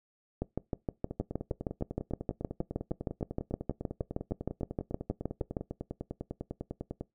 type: two click trains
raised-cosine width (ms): 2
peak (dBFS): -18 / -23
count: 34 / 60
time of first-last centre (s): 0.42-5.568 / 1.11-7.01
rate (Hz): 6.41 / 10
effects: noise-tail reverb RT60 0.2 s tail -22 dB re dry